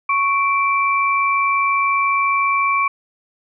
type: tone pair together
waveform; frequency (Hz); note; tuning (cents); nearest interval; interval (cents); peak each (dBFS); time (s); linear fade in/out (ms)
sine; 1108.7 / 2337; C#6 / D7; 0 / -9; octave + minor second; 1291; -16 / -19; 0.09-2.88; 5
effects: none